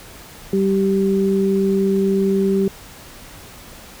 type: tone pair together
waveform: sine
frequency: 194.5 / 389 Hz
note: G3 / G4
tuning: -13 / -13 cents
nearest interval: octave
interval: 1200 cents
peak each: -17 dBFS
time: 0.53-2.68 s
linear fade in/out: 2 ms
effects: pink hiss -40 dBFS RMS until 4 s